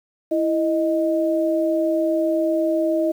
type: tone pair together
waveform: sine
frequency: 329.9 / 622.4 Hz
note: E4 / D#5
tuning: +1 / 0 cents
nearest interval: major seventh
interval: 1099 cents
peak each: -20 dBFS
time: 0.31-3.12 s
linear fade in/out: 10 ms
effects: 8-bit